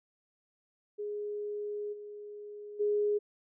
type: tone with level steps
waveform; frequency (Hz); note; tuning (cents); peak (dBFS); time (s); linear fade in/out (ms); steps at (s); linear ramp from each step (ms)
sine; 415.3; G#4; 0; -34 / -42 / -26; 0.98-3.19; 20; 1.92 / 2.79; 20
effects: none